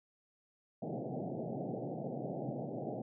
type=band-pass noise; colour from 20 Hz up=pink; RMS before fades=-40 dBFS; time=0.82-3.02 s; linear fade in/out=5 ms; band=120 to 780 Hz; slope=96 dB/octave; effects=none